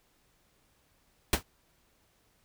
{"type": "noise with exponential decay", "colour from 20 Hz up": "pink", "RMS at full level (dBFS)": -20, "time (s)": [1.33, 1.43], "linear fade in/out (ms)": 2, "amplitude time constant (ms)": 21, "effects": ["pink hiss -69 dBFS RMS until 2.44 s"]}